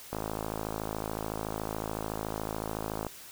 click train, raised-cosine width 1 ms, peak -19 dBFS, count 159, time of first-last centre 0.13-3.067 s, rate 53.8 Hz, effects white hiss -48 dBFS RMS until 3.31 s

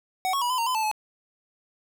square tone with pitch steps, 749 / 1104 / 971 / 1014 / 924 / 1015 / 879 / 858 Hz, F#5 / C#6 / B5 / B5 / A#5 / B5 / A5 / A5, +21 / -7 / -30 / +45 / -16 / +47 / -2 / -44 cents, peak -24 dBFS, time 0.25-0.914 s, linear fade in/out 0 ms, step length 83 ms, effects none

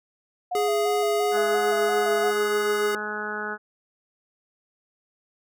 sine tone with vibrato, 698.5 Hz, F5, in tune, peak -25 dBFS, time 0.51-2.31 s, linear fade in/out 10 ms, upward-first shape square, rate 2.9 Hz, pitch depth 53 cents each way
square tone, 415.3 Hz, G#4, in tune, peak -23 dBFS, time 0.55-2.95 s, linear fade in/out 2 ms
harmonic tone, 211.1 Hz, G#3, 29 cents sharp, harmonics 1 / 2 / 3 / 4 / 5 / 6 / 7 / 8, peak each -39 / -35 / -42 / -37 / -42 / -36 / -31 / -39 dBFS, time 1.31-3.58 s, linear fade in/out 50 ms
effects none

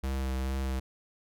square tone with vibrato, 66 Hz, C2, 16 cents sharp, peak -30 dBFS, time 0.03-0.8 s, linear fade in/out 10 ms, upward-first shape sine, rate 2.3 Hz, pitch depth 20 cents each way, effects none

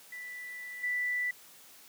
sine tone with level steps, 1975.5 Hz, B6, in tune, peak -40 / -29 dBFS, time 0.12-1.31 s, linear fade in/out 5 ms, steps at 0.83 s, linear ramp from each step 10 ms, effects white hiss -55 dBFS RMS until 1.88 s + high-pass 150 Hz 12 dB/octave

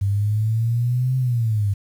sine exponential two-way sweep, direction up then down, 98 to 130.81 to 98 Hz, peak -17 dBFS, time 0.01-1.74 s, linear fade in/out 10 ms, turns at 1.17 s, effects 8-bit

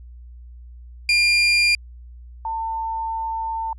30% pulse / sine tone pair in turn, 2400 / 897.9 Hz, D7 / A5, +37 / +35 cents, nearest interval octave + perfect fourth, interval 1702 cents, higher first, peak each -12 / -23 dBFS, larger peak first, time 1.09-1.75 / 2.45-3.73 s, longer second, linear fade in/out 2 ms, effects added 60 Hz sine -38 dBFS peak until 3.78 s + resampled to 22050 Hz

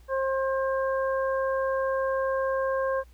harmonic tone, 533 Hz, C5, 32 cents sharp, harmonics 1 / 2 / 3, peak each -25 / -31 / -35 dBFS, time 0.08-3.04 s, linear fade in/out 50 ms, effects added 60 Hz sine -50 dBFS peak until 3.13 s + pink hiss -63 dBFS RMS until 3.13 s

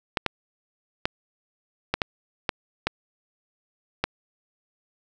clicks, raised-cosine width 0.3 ms, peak -6 dBFS, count 8, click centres 0.172 / 0.263 / 1.055 / 1.94 / 2.018 / 2.492 / 2.87 / 4.04 s, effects none

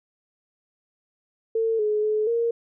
sine tone with pitch steps, 449.7 / 423.4 / 428.3 / 465.7 Hz, A4 / G#4 / A4 / A#4, +38 / +33 / -47 / -2 cents, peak -20 dBFS, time 1.55-2.51 s, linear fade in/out 5 ms, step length 240 ms, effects none

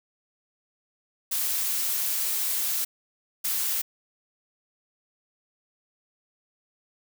blue noise bursts at uneven times, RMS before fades -27 dBFS, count 2, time 1.31-2.85 / 3.44-3.82 s, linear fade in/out 10 ms, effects none

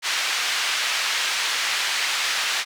pink band-pass noise, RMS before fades -24 dBFS, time 0.02-2.65 s, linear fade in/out 50 ms, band 1700 to 5200 Hz, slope 12 dB/octave, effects none

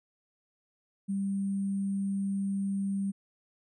sine tone with sample-and-hold, 196.5 Hz, G3, 4 cents sharp, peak -28 dBFS, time 1.08-3.12 s, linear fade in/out 20 ms, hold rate 8820 Hz, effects resampled to 24000 Hz

